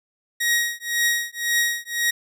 sawtooth tone with tremolo, 1890 Hz, A#6, 23 cents sharp, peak -13 dBFS, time 0.4-2.11 s, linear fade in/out 10 ms, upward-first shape triangle, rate 1.9 Hz, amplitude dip 100%, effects none

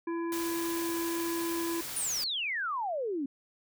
harmonic tone, 335.8 Hz, E4, 32 cents sharp, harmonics 1 / 3 / 5 / 7, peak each -31 / -40 / -47 / -53 dBFS, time 0.07-1.81 s, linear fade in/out 5 ms
white noise, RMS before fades -39 dBFS, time 0.32-2.24 s, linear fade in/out 2 ms
sine exponential sweep, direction down, 9956 to 260.4 Hz, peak -30 dBFS, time 1.96-3.26 s, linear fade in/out 5 ms
effects none

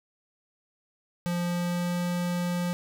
square tone with pitch glide, 174.61 to 176.03 Hz, F3 to F3, 0 to +14 cents, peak -27 dBFS, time 1.26-2.73 s, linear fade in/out 0 ms, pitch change +14 cents, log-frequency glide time 1.39-2.04 s, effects none

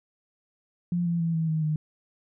sine tone with pitch steps, 174.61 / 170.23 / 165.96 / 161.79 / 157.73 / 153.77 Hz, F3 / F3 / E3 / E3 / D#3 / D#3, 0 / -44 / +12 / -32 / +24 / -20 cents, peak -23 dBFS, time 0.92-1.76 s, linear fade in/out 2 ms, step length 140 ms, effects none

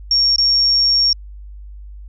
sine tone with dropouts, 5530 Hz, F8, 18 cents flat, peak -11 dBFS, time 0.11-1.13 s, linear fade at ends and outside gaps 2 ms, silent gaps 0.361-0.382 s, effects added 50 Hz sine -32 dBFS peak until 2.08 s

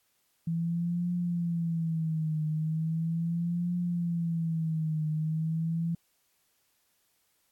sine tone with vibrato, 164.81 Hz, E3, in tune, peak -27 dBFS, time 0.47-5.95 s, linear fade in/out 5 ms, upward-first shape triangle, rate 0.38 Hz, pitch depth 120 cents each way, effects white hiss -72 dBFS RMS until 7.51 s + AAC 64 kbps

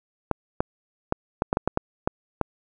clicks, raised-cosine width 1 ms, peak -7 dBFS, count 10, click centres 0.313 / 0.605 / 1.124 / 1.421 / 1.529 / 1.571 / 1.676 / 1.774 / 2.075 / 2.413 s, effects none

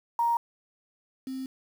sine tone pair in turn, 937 / 262.9 Hz, A#5 / C4, +9 / +8 cents, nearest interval octave + minor seventh, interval 2201 cents, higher first, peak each -22 / -32 dBFS, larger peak first, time 0.19-0.37 / 1.27-1.46 s, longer second, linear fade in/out 2 ms, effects 8-bit

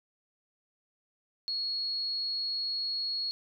sine tone, 4327 Hz, C#8, 43 cents flat, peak -30 dBFS, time 1.48-3.31 s, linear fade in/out 0 ms, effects none

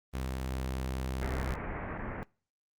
sawtooth tone, 65 Hz, C2, 11 cents flat, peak -29 dBFS, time 0.13-1.56 s, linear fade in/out 20 ms
pink low-pass noise, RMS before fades -38 dBFS, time 1.22-2.23 s, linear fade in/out 0 ms, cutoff 2200 Hz, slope 48 dB/octave
effects noise-tail reverb RT60 0.4 s tail -25 dB re dry + Opus 32 kbps

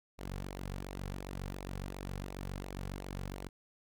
sawtooth tone with flanger, 47.31 Hz, F#1, 39 cents sharp, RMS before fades -42 dBFS, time 0.18-3.49 s, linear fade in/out 20 ms, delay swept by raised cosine 0.6 to 3.3 ms, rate 2.8 Hz, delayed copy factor -0.55, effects none

